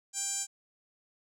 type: tone with band-pass filter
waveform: sawtooth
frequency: 789 Hz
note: G5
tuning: 11 cents sharp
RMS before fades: -34 dBFS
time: 0.13-0.47 s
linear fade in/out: 50 ms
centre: 7400 Hz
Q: 7.5
effects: none